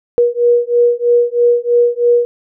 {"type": "beating tone pair", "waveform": "sine", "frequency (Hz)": [477.9, 481], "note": ["A#4", "B4"], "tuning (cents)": [43, -46], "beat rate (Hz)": 3.1, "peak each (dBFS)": -12, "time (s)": [0.18, 2.25], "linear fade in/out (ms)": 0, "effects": []}